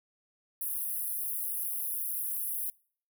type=high-pass noise; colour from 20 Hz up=pink; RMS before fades=-34 dBFS; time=0.61-2.7 s; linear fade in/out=2 ms; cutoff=10000 Hz; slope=96 dB/octave; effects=noise-tail reverb RT60 0.5 s tail -25 dB re dry